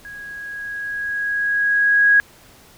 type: tone with level ramp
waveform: sine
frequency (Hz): 1653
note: G#6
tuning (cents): -9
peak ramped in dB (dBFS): -33 to -9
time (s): 0.05-2.2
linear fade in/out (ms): 0
effects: pink hiss -48 dBFS RMS until 2.77 s